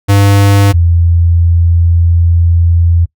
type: tone pair in turn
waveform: square / sine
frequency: 100 / 84.84 Hz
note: G2 / F2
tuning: +35 / -50 cents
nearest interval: minor third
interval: 285 cents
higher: first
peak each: -5 dBFS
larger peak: neither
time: 0.08-0.73 / 0.73-3.06 s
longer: second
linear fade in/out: 20 ms
effects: noise-tail reverb RT60 0.1 s tail -22 dB re dry